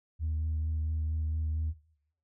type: tone with vibrato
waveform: sine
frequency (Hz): 78.4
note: D#2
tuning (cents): +14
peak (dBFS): -27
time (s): 0.19-1.74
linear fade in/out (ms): 50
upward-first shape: triangle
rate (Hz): 4.4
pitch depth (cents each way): 19
effects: noise-tail reverb RT60 0.7 s tail -19 dB re dry + tanh soft clip ceiling -26 dBFS